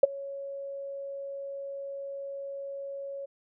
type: tone with ADSR envelope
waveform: sine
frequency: 554.4 Hz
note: C#5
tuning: in tune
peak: -11 dBFS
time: 0.03-3.26 s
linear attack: 5 ms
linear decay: 19 ms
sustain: -24 dB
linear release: 13 ms
effects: none